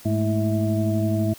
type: tone cluster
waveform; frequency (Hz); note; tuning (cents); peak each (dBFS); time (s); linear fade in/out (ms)
sine; 105.4 / 212.5 / 224.5 / 326.1 / 652; G#2 / G#3 / A3 / E4 / E5; +26 / +40 / +35 / -19 / -19; -22 / -25 / -31 / -26 / -28; 0.05-1.34; 10
effects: tanh soft clip ceiling -8 dBFS + white hiss -46 dBFS RMS until 1.38 s